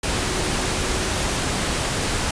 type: tone in noise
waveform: sine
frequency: 370 Hz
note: F#4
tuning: in tune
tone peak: -33 dBFS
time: 0.16-1.45 s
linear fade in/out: 5 ms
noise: pink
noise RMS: -23 dBFS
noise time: 0.03-2.31 s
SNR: -13 dB
effects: resampled to 22050 Hz